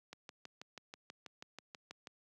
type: click train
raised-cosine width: 0.2 ms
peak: -30 dBFS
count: 13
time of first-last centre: 0.13-2.072 s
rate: 6.18 Hz
effects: high-pass 150 Hz 12 dB/octave